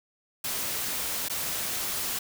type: noise with dropouts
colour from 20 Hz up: white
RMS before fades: -31 dBFS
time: 0.44-2.19 s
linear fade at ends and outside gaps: 5 ms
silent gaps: 1.285-1.297 s
effects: none